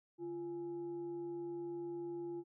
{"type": "tone with frequency modulation", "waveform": "sine", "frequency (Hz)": 345.1, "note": "F4", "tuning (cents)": -21, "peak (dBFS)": -40, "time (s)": [0.18, 2.44], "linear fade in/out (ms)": 50, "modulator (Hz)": 489, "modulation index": 0.3, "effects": []}